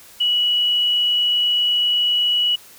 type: tone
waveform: sine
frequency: 2932 Hz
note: F#7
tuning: 16 cents flat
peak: -15 dBFS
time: 0.2-2.56 s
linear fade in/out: 10 ms
effects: white hiss -45 dBFS RMS until 2.78 s